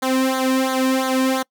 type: tone with flanger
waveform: sawtooth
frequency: 261.6 Hz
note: C4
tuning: in tune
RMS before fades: -19 dBFS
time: 0.02-1.43 s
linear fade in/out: 10 ms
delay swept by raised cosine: 0.37 to 1.47 ms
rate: 2.9 Hz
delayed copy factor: -0.9
effects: noise-tail reverb RT60 0.1 s tail -25 dB re dry